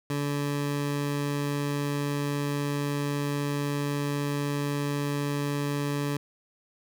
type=tone; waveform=20% pulse; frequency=143.8 Hz; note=D3; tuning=36 cents flat; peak=-22 dBFS; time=0.1-6.17 s; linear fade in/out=2 ms; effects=none